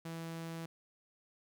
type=tone; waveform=sawtooth; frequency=164.81 Hz; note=E3; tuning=in tune; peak=-37 dBFS; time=0.05-0.66 s; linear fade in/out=5 ms; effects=none